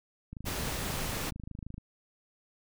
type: click train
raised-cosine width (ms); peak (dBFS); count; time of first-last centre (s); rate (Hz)
5; -29; 39; 0.33-1.78; 26.2
type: noise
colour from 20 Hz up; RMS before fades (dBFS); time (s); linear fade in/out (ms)
pink; -35; 0.45-1.31; 20
effects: none